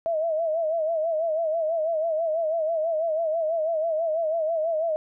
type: tone with vibrato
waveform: sine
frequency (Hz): 645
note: E5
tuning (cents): -38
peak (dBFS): -22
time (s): 0.06-4.96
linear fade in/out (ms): 0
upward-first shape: sine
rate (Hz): 6.1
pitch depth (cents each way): 83
effects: none

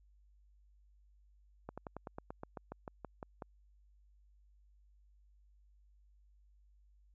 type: slowing click train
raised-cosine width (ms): 1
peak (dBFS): -29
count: 14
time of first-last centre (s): 1.69-3.422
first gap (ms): 86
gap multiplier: 1.07
effects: added 50 Hz sine -63 dBFS peak until 7.14 s

